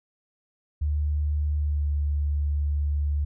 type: tone with pitch glide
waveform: sine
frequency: 74.3 to 72.94 Hz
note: D2 to D2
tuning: +21 to -11 cents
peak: -22 dBFS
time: 0.81-3.25 s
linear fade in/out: 10 ms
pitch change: -32 cents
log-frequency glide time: 1.58-1.88 s
effects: none

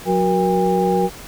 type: tone cluster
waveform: sine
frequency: 182.8 / 371.4 / 473.9 / 807 Hz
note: F#3 / F#4 / A#4 / G#5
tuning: -21 / +7 / +28 / -50 cents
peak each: -20 dBFS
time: 0.05-1.1 s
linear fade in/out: 50 ms
effects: pink hiss -37 dBFS RMS until 1.27 s

